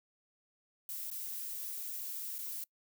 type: noise with dropouts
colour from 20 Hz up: violet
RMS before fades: -41 dBFS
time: 0.89-2.64 s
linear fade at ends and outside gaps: 2 ms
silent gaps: 1.103-1.113 / 2.383-2.387 s
effects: noise-tail reverb RT60 0.1 s tail -24 dB re dry